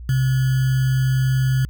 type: tone with sample-and-hold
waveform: sine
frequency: 130.81 Hz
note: C3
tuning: in tune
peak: -15 dBFS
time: 0.09-1.65 s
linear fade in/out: 2 ms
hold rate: 1575 Hz
effects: added 60 Hz sine -32 dBFS peak until 1.69 s